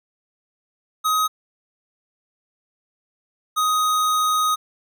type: tone pair in turn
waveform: square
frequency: 1261 / 1251.6 Hz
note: D#6 / D#6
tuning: +23 / +10 cents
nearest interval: unison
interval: 13 cents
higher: first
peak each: -18 dBFS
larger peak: neither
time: 1.04-1.28 / 3.56-4.56 s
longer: second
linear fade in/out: 20 ms
effects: none